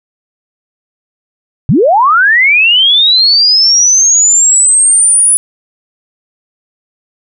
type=linear sweep; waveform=sine; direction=up; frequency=105.4 to 9956 Hz; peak=-4 dBFS; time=1.69-5.37 s; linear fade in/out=0 ms; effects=none